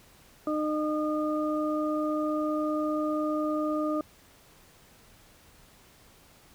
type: harmonic tone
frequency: 305 Hz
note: D#4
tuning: 34 cents flat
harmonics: 1 / 2 / 4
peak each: -28 / -31 / -34 dBFS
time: 0.47-4.01 s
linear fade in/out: 2 ms
effects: pink hiss -57 dBFS RMS until 6.54 s